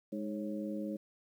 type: harmonic tone with a mistuned harmonic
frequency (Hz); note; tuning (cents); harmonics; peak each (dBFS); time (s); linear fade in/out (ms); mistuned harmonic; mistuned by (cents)
103.83; G#2; 0; 2 / 3 / 4 / 5; -38 / -40 / -49 / -43; 0.12-0.97; 10; 5; +85
effects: 11-bit